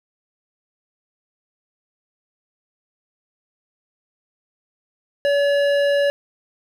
triangle tone with hard clipping, 569 Hz, C#5, 45 cents sharp, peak -17 dBFS, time 5.25-6.1 s, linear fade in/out 0 ms, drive 16 dB, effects none

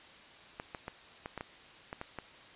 clicks, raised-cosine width 0.5 ms, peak -24 dBFS, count 9, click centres 0.599 / 0.748 / 0.881 / 1.259 / 1.377 / 1.409 / 1.929 / 2.014 / 2.187 s, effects white hiss -54 dBFS RMS until 2.55 s + resampled to 8000 Hz

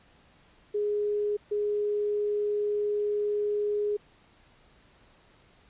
sine tone bursts at uneven times, 415.3 Hz, G#4, in tune, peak -25 dBFS, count 2, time 0.74-1.37 / 1.51-3.97 s, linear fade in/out 10 ms, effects pink hiss -60 dBFS RMS until 5.69 s + resampled to 8000 Hz

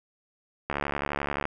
click train, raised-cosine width 0.5 ms, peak -13 dBFS, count 55, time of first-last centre 0.7-1.454 s, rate 71.6 Hz, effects none

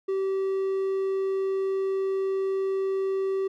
triangle tone, 385.8 Hz, G4, 28 cents flat, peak -22 dBFS, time 0.08-3.48 s, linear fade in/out 10 ms, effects none

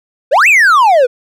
triangle exponential two-way sweep, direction up then down, 470.2 to 2710 to 470.2 Hz, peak -3 dBFS, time 0.31-1.07 s, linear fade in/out 20 ms, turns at 0.48 s, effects none

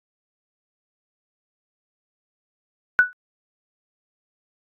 sine tone with exponential decay, 1480 Hz, F#6, in tune, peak -7 dBFS, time 2.99-3.13 s, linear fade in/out 0 ms, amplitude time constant 30 ms, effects AAC 64 kbps

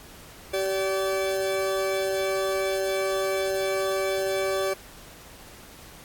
40% pulse tone pair together, 385 / 576.8 Hz, G4 / D5, -31 / -31 cents, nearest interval perfect fifth, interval 700 cents, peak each -26 dBFS, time 0.53-4.74 s, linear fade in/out 10 ms, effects pink hiss -47 dBFS RMS until 6.04 s + AAC 64 kbps

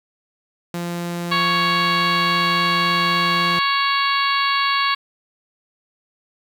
sawtooth tone, 172.9 Hz, F3, 17 cents flat, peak -20 dBFS, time 0.74-3.59 s, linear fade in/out 2 ms
harmonic tone, 556 Hz, C#5, 5 cents sharp, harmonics 2 / 3 / 4 / 5 / 6 / 7 / 8, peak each -19 / -25 / -25 / -27 / -28 / -28 / -27 dBFS, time 1.31-4.95 s, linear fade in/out 10 ms
effects 8-bit

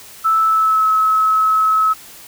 sine tone with pitch glide, 1314 to 1289.9 Hz, E6 to E6, -6 to -38 cents, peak -11 dBFS, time 0.24-1.94 s, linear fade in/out 20 ms, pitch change -32 cents, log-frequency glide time 0.44-0.88 s, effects white hiss -39 dBFS RMS until 2.27 s

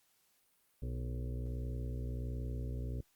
harmonic tone with a mistuned harmonic, 61.4 Hz, B1, 9 cents flat, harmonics 1 / 2 / 4 / 5 / 6 / 7 / 8 / 9, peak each -38 / -41 / -49 / -54 / -56 / -53 / -58 / -58 dBFS, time 0.82-3.01 s, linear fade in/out 5 ms, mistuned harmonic 8, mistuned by -34 cents, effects white hiss -73 dBFS RMS until 3.15 s + Opus 48 kbps

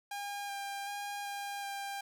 sawtooth tone with pitch steps, 809 / 798 / 812 / 805 / 797 Hz, G#5 / G5 / G#5 / G5 / G5, -46 / +31 / -39 / +46 / +28 cents, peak -34 dBFS, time 0.11-2.01 s, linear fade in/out 5 ms, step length 380 ms, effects none

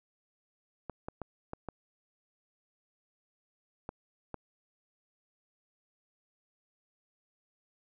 clicks, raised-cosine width 1 ms, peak -24 dBFS, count 7, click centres 0.897 / 1.085 / 1.217 / 1.534 / 1.687 / 3.891 / 4.343 s, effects none

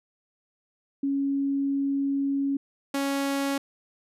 sine / sawtooth tone pair in turn, 277.2 / 277.2 Hz, C#4 / C#4, 0 / 0 cents, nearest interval unison, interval 0 cents, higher neither, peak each -23 / -21 dBFS, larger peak second, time 1.03-2.57 / 2.94-3.58 s, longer first, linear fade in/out 5 ms, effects resampled to 32000 Hz

